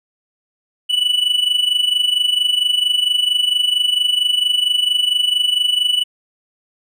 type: tone with amplitude modulation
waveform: triangle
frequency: 2962 Hz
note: F#7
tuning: 1 cent sharp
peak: -9 dBFS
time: 0.89-6.04 s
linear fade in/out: 20 ms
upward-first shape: sine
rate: 24.4 Hz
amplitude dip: 75%
effects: none